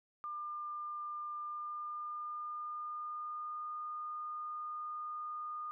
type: tone with pitch glide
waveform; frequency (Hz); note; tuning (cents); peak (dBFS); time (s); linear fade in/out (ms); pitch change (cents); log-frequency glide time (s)
sine; 1199 to 1221.4; D6 to D#6; +36 to -32; -39; 0.24-5.71; 0; +32; 1.3-3.7
effects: none